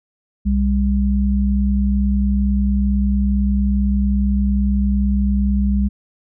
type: tone pair together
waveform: sine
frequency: 63.31 / 201 Hz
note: B1 / G3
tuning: +44 / +44 cents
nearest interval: octave + minor sixth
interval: 2000 cents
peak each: -16 / -17 dBFS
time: 0.45-5.89 s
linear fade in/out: 20 ms
effects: none